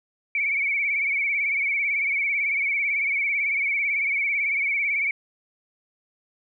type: tone with vibrato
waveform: sine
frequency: 2262 Hz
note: C#7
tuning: 34 cents sharp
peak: -21 dBFS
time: 0.35-5.11 s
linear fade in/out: 2 ms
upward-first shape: sine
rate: 18 Hz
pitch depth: 68 cents each way
effects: none